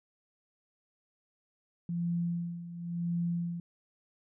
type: tone with tremolo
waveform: sine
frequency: 171.6 Hz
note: F3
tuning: 30 cents flat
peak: -28 dBFS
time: 1.89-3.6 s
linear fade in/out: 2 ms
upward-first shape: sine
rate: 0.94 Hz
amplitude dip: 75%
effects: none